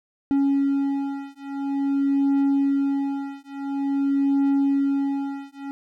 triangle beating tone pair, 277.2 / 277.68 Hz, C#4 / C#4, 0 / +3 cents, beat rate 0.48 Hz, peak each -21 dBFS, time 0.31-5.71 s, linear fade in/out 0 ms, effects none

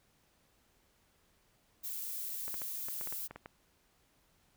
violet noise, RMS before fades -40 dBFS, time 1.83-3.28 s, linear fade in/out 20 ms
clicks, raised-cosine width 0.5 ms, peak -30 dBFS, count 10, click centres 2.48 / 2.542 / 2.618 / 2.885 / 3.012 / 3.073 / 3.125 / 3.31 / 3.36 / 3.459 s
effects pink hiss -71 dBFS RMS until 4.56 s

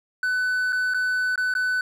triangle tone with dropouts, 1500 Hz, F#6, 23 cents sharp, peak -19 dBFS, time 0.23-1.81 s, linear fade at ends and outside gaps 2 ms, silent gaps 0.724-0.728 / 0.938-0.944 / 1.358-1.377 / 1.539-1.551 s, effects none

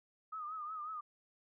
sine tone with vibrato, 1244.5 Hz, D#6, in tune, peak -40 dBFS, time 0.32-1.01 s, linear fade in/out 10 ms, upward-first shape triangle, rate 5.5 Hz, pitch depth 90 cents each way, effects none

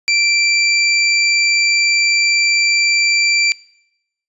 25% pulse tone, 2349 Hz, D7, in tune, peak -8 dBFS, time 0.08-3.52 s, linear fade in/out 0 ms, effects noise-tail reverb RT60 0.8 s tail -22 dB re dry + resampled to 24000 Hz

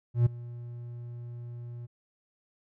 triangle tone with ADSR envelope, 119.7 Hz, A#2, 46 cents sharp, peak -15 dBFS, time 0.14-1.87 s, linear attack 120 ms, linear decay 10 ms, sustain -21 dB, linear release 21 ms, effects none

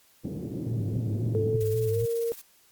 pink band-pass noise, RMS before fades -34 dBFS, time 0.24-1.57 s, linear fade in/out 10 ms, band 110 to 380 Hz, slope 24 dB/octave
sine tone with vibrato, 110 Hz, A2, in tune, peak -27 dBFS, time 0.66-2.06 s, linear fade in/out 10 ms, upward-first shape square, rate 3.7 Hz, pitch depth 79 cents each way
sine tone with pitch glide, 440 to 463.5 Hz, A4 to A#4, 0 to -10 cents, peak -25 dBFS, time 1.35-2.32 s, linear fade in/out 0 ms, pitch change +90 cents, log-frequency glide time 1.89-1.97 s
blue noise with tremolo, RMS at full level -41 dBFS, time 1.6-2.42 s, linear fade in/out 10 ms, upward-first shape triangle, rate 18 Hz, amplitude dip 70%
effects white hiss -61 dBFS RMS until 2.71 s + Opus 48 kbps

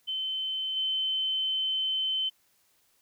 sine tone with level steps, 3070 Hz, G7, 37 cents flat, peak -29 / -26 dBFS, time 0.07-2.3 s, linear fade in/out 20 ms, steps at 0.76 s, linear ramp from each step 10 ms, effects white hiss -68 dBFS RMS until 3.01 s

